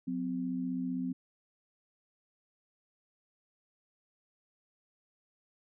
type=tone pair together; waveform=sine; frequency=181.9 / 257.5 Hz; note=F#3 / C4; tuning=-29 / -28 cents; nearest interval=tritone; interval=601 cents; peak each=-37 / -33 dBFS; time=0.07-1.13 s; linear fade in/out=10 ms; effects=none